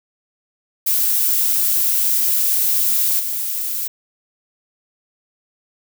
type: noise with level steps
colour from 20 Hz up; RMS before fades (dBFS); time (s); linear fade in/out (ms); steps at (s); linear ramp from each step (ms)
violet; -17 / -23; 0.86-3.88; 10; 3.19; 10
effects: none